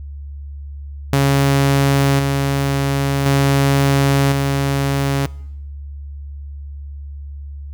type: tone with tremolo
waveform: sawtooth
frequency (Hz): 138.59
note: C#3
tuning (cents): 0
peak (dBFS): -8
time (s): 1.13-5.26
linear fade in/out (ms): 0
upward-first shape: square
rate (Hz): 0.47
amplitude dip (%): 35
effects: noise-tail reverb RT60 0.8 s tail -22 dB re dry + added 71 Hz sine -28 dBFS peak until 7.73 s